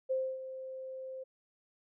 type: tone with ADSR envelope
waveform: sine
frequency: 523.3 Hz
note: C5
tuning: in tune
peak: -28 dBFS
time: 0.09-1.24 s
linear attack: 21 ms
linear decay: 270 ms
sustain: -12 dB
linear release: 13 ms
effects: none